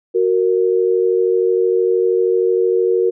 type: tone pair together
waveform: sine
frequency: 370 / 463 Hz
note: F#4 / A#4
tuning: 0 / -12 cents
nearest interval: major third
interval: 388 cents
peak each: -15 dBFS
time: 0.14-3.11 s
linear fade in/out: 20 ms
effects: none